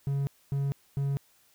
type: tone bursts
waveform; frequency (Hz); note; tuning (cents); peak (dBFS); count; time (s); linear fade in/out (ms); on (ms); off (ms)
triangle; 139.2; C#3; +8; -24; 3; 0.07-1.17; 0; 200; 250
effects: white hiss -64 dBFS RMS until 1.54 s